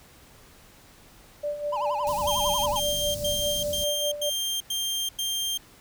sine tone with tremolo, 587.3 Hz, D5, in tune, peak -25 dBFS, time 1.43-4.3 s, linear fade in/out 10 ms, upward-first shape sine, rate 5 Hz, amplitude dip 65%
triangle tone with vibrato, 917 Hz, A#5, 29 cents flat, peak -24 dBFS, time 1.72-2.8 s, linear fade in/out 10 ms, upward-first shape sine, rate 11 Hz, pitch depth 200 cents each way
pink band-stop noise, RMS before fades -36 dBFS, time 2.07-3.84 s, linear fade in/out 0 ms, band 240 to 4400 Hz, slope 24 dB/octave
sawtooth tone bursts, 3181 Hz, G7, 25 cents sharp, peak -23 dBFS, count 7, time 2.27-5.576 s, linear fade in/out 5 ms, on 390 ms, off 96 ms
effects pink hiss -53 dBFS RMS until 5.8 s

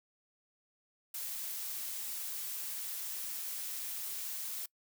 blue noise, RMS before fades -40 dBFS, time 1.14-4.66 s, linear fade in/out 5 ms, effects noise-tail reverb RT60 0.1 s tail -24 dB re dry

